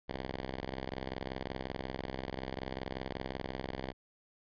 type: ring-modulated tone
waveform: 5% pulse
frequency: 65.41 Hz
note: C2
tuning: in tune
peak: -24 dBFS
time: 0.08-3.93 s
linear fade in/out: 5 ms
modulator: 22.4 Hz
effects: resampled to 11025 Hz